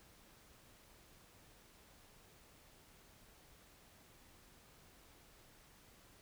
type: silence
effects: pink hiss -64 dBFS RMS until 6.21 s